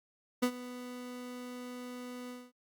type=tone with ADSR envelope; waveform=30% pulse; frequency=247.9 Hz; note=B3; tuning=7 cents sharp; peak=-22 dBFS; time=0.42-2.52 s; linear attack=13 ms; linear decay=74 ms; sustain=-17 dB; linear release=220 ms; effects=noise-tail reverb RT60 0.1 s tail -25 dB re dry + Opus 48 kbps